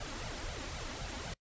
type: noise with flanger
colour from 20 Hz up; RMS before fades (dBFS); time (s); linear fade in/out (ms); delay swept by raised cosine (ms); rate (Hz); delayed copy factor
pink; -41; 0-1.34; 5; 1.3 to 3.6; 3.9; +0.8
effects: noise-tail reverb RT60 0.1 s tail -24 dB re dry + resampled to 16000 Hz